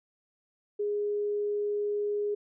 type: tone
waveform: sine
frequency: 413.4 Hz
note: G#4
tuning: 8 cents flat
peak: -27 dBFS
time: 0.79-2.35 s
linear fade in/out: 10 ms
effects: none